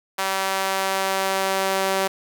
sawtooth tone with high-pass filter sweep, 192.4 Hz, G3, 32 cents flat, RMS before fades -23 dBFS, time 0.18-2.08 s, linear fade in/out 10 ms, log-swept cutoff 850 to 510 Hz, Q 1.1, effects none

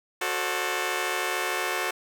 10% pulse chord, D dominant seventh, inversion first, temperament just, 367.1 / 440.5 / 528.6 / 587.3 Hz, F#4 / A4 / C5 / D5, -14 / +2 / +18 / 0 cents, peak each -22 / -24 / -25 / -28 dBFS, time 0.21-1.91 s, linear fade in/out 5 ms, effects none

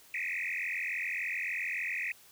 sine tone with frequency modulation, 2217 Hz, C#7, in tune, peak -31 dBFS, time 0.14-2.12 s, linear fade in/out 2 ms, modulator 43.5 Hz, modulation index 7.8, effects tanh soft clip ceiling -27 dBFS + white hiss -58 dBFS RMS until 2.31 s

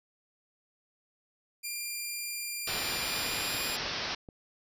10% pulse tone with pitch glide, 2393 to 2455 Hz, D7 to D#7, +32 to -24 cents, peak -26 dBFS, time 1.63-3.77 s, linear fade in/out 20 ms, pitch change +44 cents, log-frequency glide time 2.92-3.58 s
white low-pass noise, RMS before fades -35 dBFS, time 2.67-4.15 s, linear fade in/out 5 ms, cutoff 5600 Hz, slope 96 dB/octave
clicks, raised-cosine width 2 ms, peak -33 dBFS, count 5, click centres 3.339 / 3.419 / 3.548 / 3.699 / 4.288 s
effects none

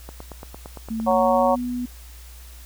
click train, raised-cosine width 1 ms, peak -22 dBFS, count 10, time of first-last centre 0.09-1.114 s, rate 8.79 Hz
sine tone with pitch glide, 223.2 to 246.2 Hz, A3 to B3, +25 to -5 cents, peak -24 dBFS, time 0.9-1.86 s, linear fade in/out 10 ms, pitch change +170 cents, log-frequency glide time 1.01-1.58 s
harmonic tone, 185 Hz, F#3, in tune, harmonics 3 / 4 / 5 / 6, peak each -19 / -21 / -23 / -25 dBFS, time 1.06-1.56 s, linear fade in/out 20 ms
effects added 60 Hz sine -40 dBFS peak until 2.65 s + white hiss -48 dBFS RMS until 2.65 s

